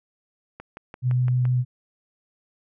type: click train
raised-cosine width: 0.5 ms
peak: -23 dBFS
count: 6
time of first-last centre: 0.6-1.453 s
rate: 5.86 Hz
type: tone with vibrato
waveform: sine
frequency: 125.2 Hz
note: B2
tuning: 24 cents sharp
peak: -18 dBFS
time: 1.02-1.65 s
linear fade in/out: 50 ms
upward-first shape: sine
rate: 6.5 Hz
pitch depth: 9 cents each way
effects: none